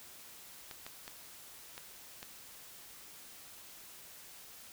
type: clicks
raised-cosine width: 0.2 ms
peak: -27 dBFS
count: 5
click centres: 0.712 / 0.865 / 1.079 / 1.779 / 2.229 s
effects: white hiss -53 dBFS RMS until 4.72 s